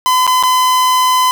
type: tone with dropouts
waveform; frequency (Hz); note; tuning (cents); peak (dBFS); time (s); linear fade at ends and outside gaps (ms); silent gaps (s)
45% pulse; 1015; B5; +47; -9; 0.06-1.31; 0; 0.267-0.276 / 0.427-0.435
effects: none